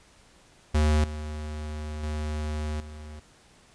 square tone with level steps, 76 Hz, D#2, 40 cents flat, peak -20 / -33 / -29 / -40 dBFS, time 0.74-3.2 s, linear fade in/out 10 ms, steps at 1.04 / 2.03 / 2.8 s, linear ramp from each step 2 ms, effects pink hiss -57 dBFS RMS until 3.74 s + resampled to 22050 Hz

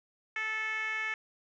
10% pulse tone with band-pass filter, 437.1 Hz, A4, 11 cents flat, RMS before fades -34 dBFS, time 0.36-1.14 s, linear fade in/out 2 ms, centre 2000 Hz, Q 4.4, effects resampled to 16000 Hz

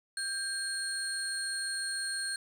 sine tone cluster, 1589 / 4256 / 8690 Hz, G6 / C8 / C#9, +23 / +29 / -35 cents, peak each -36 / -37 / -37 dBFS, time 0.17-2.36 s, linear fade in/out 2 ms, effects 9-bit

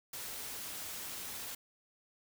white noise, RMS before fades -43 dBFS, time 0.13-1.55 s, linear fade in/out 5 ms, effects none

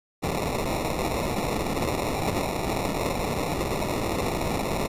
white noise with sample-and-hold, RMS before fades -27 dBFS, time 0.22-4.88 s, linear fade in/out 20 ms, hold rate 1575 Hz, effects resampled to 32000 Hz

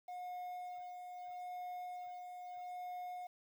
triangle tone with tremolo, 721 Hz, F#5, 45 cents flat, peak -40 dBFS, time 0.08-3.27 s, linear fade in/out 5 ms, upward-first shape sine, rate 0.78 Hz, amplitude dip 40%, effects 11-bit

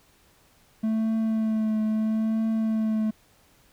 triangle tone with vibrato, 219.5 Hz, A3, 4 cents flat, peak -20 dBFS, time 0.83-3.11 s, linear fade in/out 10 ms, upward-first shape triangle, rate 0.76 Hz, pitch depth 26 cents each way, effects pink hiss -60 dBFS RMS until 3.72 s

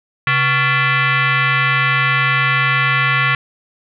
sine tone with frequency modulation, 134.8 Hz, C#3, 48 cents flat, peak -12 dBFS, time 0.27-3.35 s, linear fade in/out 2 ms, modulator 626 Hz, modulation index 4, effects none

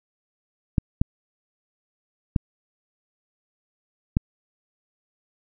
clicks, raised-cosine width 5 ms, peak -6 dBFS, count 4, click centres 0.782 / 1.015 / 2.362 / 4.169 s, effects none

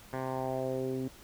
10% pulse tone with low-pass filter sweep, 130.81 Hz, C3, in tune, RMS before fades -34 dBFS, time 0.13-1.08 s, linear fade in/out 2 ms, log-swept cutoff 1400 to 290 Hz, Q 2.6, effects pink hiss -54 dBFS RMS until 1.23 s

